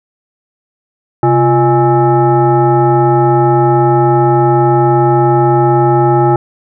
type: tone with frequency modulation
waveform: sine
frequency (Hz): 349.2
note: F4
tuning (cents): 0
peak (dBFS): -6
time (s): 1.23-6.36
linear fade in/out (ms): 2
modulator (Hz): 481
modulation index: 1.3
effects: none